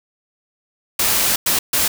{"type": "noise bursts at uneven times", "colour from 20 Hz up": "white", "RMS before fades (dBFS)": -17, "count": 3, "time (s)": [[0.99, 1.36], [1.46, 1.59], [1.73, 1.88]], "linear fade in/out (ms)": 5, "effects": []}